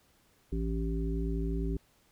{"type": "harmonic tone with a mistuned harmonic", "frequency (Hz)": 55.4, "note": "A1", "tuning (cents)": 13, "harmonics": [1, 3, 5, 7], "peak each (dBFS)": [-31, -36, -38, -39], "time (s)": [0.52, 1.77], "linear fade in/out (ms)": 5, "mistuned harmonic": 1, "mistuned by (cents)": -33, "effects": ["pink hiss -67 dBFS RMS until 2.11 s"]}